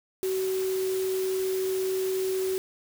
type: tone in noise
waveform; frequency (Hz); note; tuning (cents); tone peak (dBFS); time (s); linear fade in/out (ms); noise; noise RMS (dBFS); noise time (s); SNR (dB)
sine; 377.5; F#4; +35; -25; 0.23-2.58; 0; white; -39; 0.23-2.58; +11
effects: none

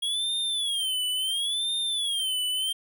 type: tone with vibrato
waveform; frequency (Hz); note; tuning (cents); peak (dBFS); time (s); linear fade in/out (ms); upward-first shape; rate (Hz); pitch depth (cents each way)
square; 3290; G#7; -17; -26; 0.02-2.73; 10; sine; 0.72; 170
effects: none

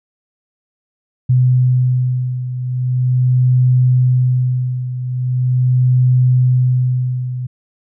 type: beating tone pair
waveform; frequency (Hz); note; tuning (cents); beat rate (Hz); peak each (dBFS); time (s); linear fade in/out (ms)
sine; 126.3 / 126.71; B2 / B2; +39 / +45; 0.41; -12 / -17; 1.29-7.47; 10
effects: none

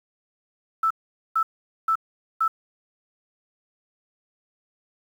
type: tone bursts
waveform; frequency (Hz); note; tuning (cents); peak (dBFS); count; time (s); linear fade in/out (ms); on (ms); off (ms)
sine; 1318.5; E6; 0; -18; 4; 0.83-2.48; 5; 75; 450
effects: 8-bit

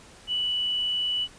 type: tone with tanh clipping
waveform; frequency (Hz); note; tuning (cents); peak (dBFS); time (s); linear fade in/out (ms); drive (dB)
triangle; 2960; F#7; 0; -24; 0.27-1.28; 50; 3
effects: pink hiss -50 dBFS RMS until 1.38 s + resampled to 22050 Hz

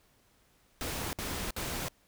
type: noise bursts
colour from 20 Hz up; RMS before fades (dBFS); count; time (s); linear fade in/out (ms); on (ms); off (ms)
pink; -36; 3; 0.81-1.884; 0; 320; 57
effects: pink hiss -67 dBFS RMS until 2.07 s

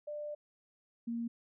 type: tone pair in turn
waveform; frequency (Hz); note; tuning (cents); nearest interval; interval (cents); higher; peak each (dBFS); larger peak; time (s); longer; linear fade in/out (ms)
sine; 594 / 233.3; D5 / A#3; +20 / +2; octave + major third; 1618; first; -38 / -34; second; 0.07-0.35 / 1.07-1.28; first; 10
effects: none

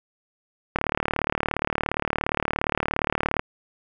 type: click train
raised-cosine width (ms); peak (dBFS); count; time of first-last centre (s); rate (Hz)
0.5; -7; 99; 0.76-3.394; 37.2
effects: none

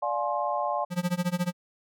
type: chord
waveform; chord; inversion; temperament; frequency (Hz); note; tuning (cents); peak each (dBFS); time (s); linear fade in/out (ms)
sine; D half-diminished seventh; none; just; 587.3 / 704.8 / 845.8 / 1057.2; D5 / F5 / Ab5 / C6; 0 / +16 / +31 / +18; -31; 0.02-0.85; 10
type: tone with tremolo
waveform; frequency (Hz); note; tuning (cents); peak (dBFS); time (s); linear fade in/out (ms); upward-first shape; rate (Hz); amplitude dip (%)
square; 177.3; F3; +26; -23; 0.9-1.53; 50; sine; 14; 95
effects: none

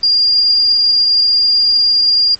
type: tone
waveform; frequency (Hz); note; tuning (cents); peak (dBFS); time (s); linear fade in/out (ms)
sine; 4807; D8; +39; -8; 0.03-2.35; 5
effects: pink hiss -43 dBFS RMS until 2.39 s + MP3 32 kbps

